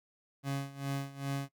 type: tone with tremolo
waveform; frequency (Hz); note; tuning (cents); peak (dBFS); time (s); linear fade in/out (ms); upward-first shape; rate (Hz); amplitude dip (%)
30% pulse; 138.59; C#3; 0; -29; 0.43-1.49; 50; sine; 2.5; 85
effects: noise-tail reverb RT60 0.1 s tail -19 dB re dry